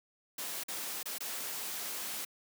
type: noise with dropouts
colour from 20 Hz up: white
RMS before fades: -39 dBFS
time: 0.38-2.25 s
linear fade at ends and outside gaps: 5 ms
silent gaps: 0.636-0.683 / 1.03-1.056 / 1.183-1.205 s
effects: high-pass 200 Hz 12 dB/octave